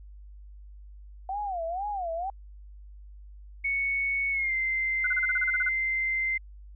sine tone with vibrato, 740 Hz, F#5, in tune, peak -29 dBFS, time 1.29-2.3 s, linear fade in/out 2 ms, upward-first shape sine, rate 2.1 Hz, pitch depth 210 cents each way
sine tone with pitch glide, 2217 to 2081 Hz, C#7 to C7, 0 to -10 cents, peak -25 dBFS, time 3.64-6.38 s, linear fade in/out 10 ms, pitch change -110 cents, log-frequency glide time 4.31-4.54 s
sine tone bursts, 1480 Hz, F#6, in tune, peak -25 dBFS, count 11, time 5.04-5.69 s, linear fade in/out 5 ms, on 30 ms, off 32 ms
effects added 50 Hz sine -44 dBFS peak until 6.75 s

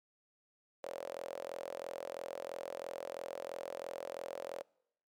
sawtooth tone with high-pass filter, 43 Hz, F1, 26 cents flat, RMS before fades -44 dBFS, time 0.83-4.63 s, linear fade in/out 10 ms, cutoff 550 Hz, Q 7.9, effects noise-tail reverb RT60 0.8 s tail -25 dB re dry

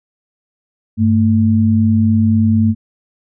sine tone pair together, 99 / 222.6 Hz, G2 / A3, +18 / +20 cents, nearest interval octave + major second, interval 1402 cents, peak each -13 / -11 dBFS, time 0.97-2.75 s, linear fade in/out 50 ms, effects none

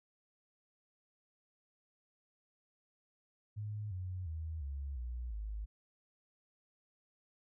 sine tone with pitch steps, 105.3 / 91.67 / 79.8 / 69.47 / 60.48 / 52.65 Hz, G#2 / F#2 / D#2 / C#2 / B1 / G#1, +24 / -16 / +44 / +4 / -36 / +24 cents, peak -38 dBFS, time 3.56-5.66 s, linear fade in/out 20 ms, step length 350 ms, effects none

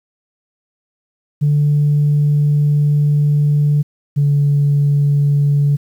sine tone pair in turn, 146.83 / 143.64 Hz, D3 / D3, 0 / -38 cents, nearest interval unison, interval 38 cents, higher first, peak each -9 dBFS, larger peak neither, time 1.41-3.83 / 4.16-5.77 s, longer first, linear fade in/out 20 ms, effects tanh soft clip ceiling -7 dBFS + 8-bit

